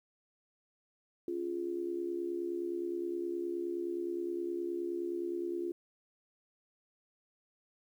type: tone with amplitude modulation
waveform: sine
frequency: 347.4 Hz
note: F4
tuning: 9 cents flat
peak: -30 dBFS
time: 1.28-5.72 s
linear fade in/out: 2 ms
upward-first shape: sine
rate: 69.6 Hz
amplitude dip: 75%
effects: 11-bit